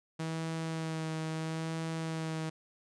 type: tone with vibrato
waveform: sawtooth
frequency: 160.7 Hz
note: E3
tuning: 44 cents flat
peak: -30 dBFS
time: 0.19-2.5 s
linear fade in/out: 10 ms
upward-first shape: sine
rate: 0.75 Hz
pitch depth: 19 cents each way
effects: resampled to 22050 Hz